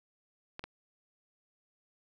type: clicks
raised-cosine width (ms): 0.3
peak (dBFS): -24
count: 2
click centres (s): 0.594 / 0.64
effects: none

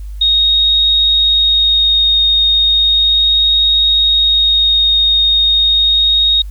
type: tone with vibrato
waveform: sine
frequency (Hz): 3729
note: A#7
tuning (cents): 0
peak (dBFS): -8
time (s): 0.21-6.42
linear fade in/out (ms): 5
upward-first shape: sine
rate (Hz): 0.35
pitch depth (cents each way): 8
effects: added 50 Hz sine -23 dBFS peak until 6.5 s + white hiss -51 dBFS RMS until 6.5 s

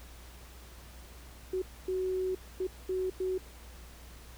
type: tone bursts at uneven times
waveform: sine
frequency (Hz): 372.7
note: F#4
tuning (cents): +13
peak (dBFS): -29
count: 5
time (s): 1.53-1.62 / 1.88-2.35 / 2.6-2.67 / 2.89-3.1 / 3.2-3.38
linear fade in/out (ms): 5
effects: added 60 Hz sine -49 dBFS peak until 4.37 s + pink hiss -54 dBFS RMS until 4.37 s

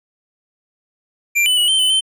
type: tone with pitch steps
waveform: square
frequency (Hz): 2369 / 2998 / 2931 / 3109 / 3025 / 3091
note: D7 / F#7 / F#7 / G7 / F#7 / G7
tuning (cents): +14 / +22 / -17 / -15 / +38 / -25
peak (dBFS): -13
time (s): 1.35-2.01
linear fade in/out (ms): 20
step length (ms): 110
effects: resampled to 32000 Hz

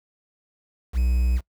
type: tone with quantisation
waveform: triangle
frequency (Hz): 61.74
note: B1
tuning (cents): 0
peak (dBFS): -16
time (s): 0.93-1.41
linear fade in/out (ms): 50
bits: 7
effects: noise-tail reverb RT60 0.1 s tail -22 dB re dry

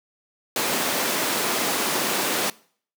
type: high-pass noise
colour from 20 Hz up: pink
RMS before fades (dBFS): -24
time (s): 0.56-2.5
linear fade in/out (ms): 2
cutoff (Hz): 250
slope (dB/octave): 12
effects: noise-tail reverb RT60 0.5 s tail -22 dB re dry + high-pass 150 Hz 12 dB/octave

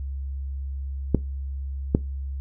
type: clicks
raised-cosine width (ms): 3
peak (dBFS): -4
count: 2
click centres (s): 1.147 / 1.949
effects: noise-tail reverb RT60 0.2 s tail -19 dB re dry + added 68 Hz sine -28 dBFS peak until 2.4 s

